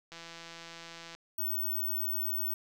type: click train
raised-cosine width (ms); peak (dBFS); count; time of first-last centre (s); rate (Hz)
0.2; -29; 173; 0.12-1.15; 167
type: tone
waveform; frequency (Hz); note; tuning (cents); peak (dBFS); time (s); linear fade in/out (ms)
sine; 15804; B9; 0; -30; 1.38-2.54; 5
effects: none